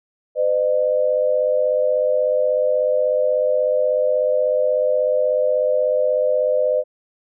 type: tone pair together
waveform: sine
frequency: 509.6 / 606 Hz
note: C5 / D#5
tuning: -46 / -46 cents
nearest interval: minor third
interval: 300 cents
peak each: -18 dBFS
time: 0.35-6.84 s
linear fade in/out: 50 ms
effects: none

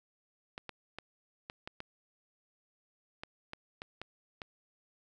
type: clicks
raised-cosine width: 0.3 ms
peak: -25 dBFS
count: 11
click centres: 0.579 / 0.693 / 0.986 / 1.499 / 1.675 / 1.804 / 3.235 / 3.534 / 3.819 / 4.016 / 4.418 s
effects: 11-bit

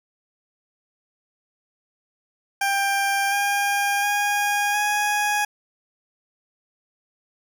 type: tone with pitch steps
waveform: 20% pulse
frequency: 793 / 805.5 / 818.1 / 831 Hz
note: G5 / G5 / G#5 / G#5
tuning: +20 / +47 / -26 / +1 cents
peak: -15 dBFS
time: 2.61-5.45 s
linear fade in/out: 5 ms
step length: 710 ms
effects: none

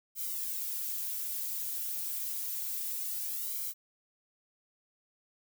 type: noise with flanger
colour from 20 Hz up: violet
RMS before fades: -36 dBFS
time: 0.15-3.74 s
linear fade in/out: 50 ms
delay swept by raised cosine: 1.1 to 5.5 ms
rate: 0.29 Hz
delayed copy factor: -1
effects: none

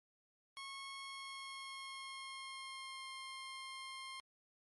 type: tone with pitch glide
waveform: 15% pulse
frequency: 1092 to 1061.5 Hz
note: C#6 to C6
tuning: -26 to +25 cents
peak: -40 dBFS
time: 0.57-4.2 s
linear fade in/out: 0 ms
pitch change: -49 cents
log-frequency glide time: 0.99-3.09 s
effects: MP3 48 kbps

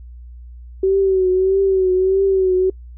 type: tone with vibrato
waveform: sine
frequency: 379.4 Hz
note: F#4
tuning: 43 cents sharp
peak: -12 dBFS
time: 0.83-2.7 s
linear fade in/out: 5 ms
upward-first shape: triangle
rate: 1.6 Hz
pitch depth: 60 cents each way
effects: noise-tail reverb RT60 0.1 s tail -25 dB re dry + added 60 Hz sine -34 dBFS peak until 2.97 s

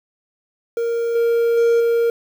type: tone with level steps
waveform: triangle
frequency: 466.2 Hz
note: A#4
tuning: in tune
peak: -16 / -12 / -10 / -12 dBFS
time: 0.77-2.1 s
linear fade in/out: 2 ms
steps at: 1.15 / 1.57 / 1.8 s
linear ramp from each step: 5 ms
effects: 7-bit

